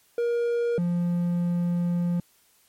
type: tone pair in turn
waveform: triangle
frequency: 473.2 / 174.2 Hz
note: A#4 / F3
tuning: +26 / -4 cents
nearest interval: octave + perfect fourth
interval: 1730 cents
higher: first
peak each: -20 dBFS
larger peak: neither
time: 0.18-0.78 / 0.78-2.2 s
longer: second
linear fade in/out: 2 ms
effects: white hiss -62 dBFS RMS until 2.68 s + MP3 64 kbps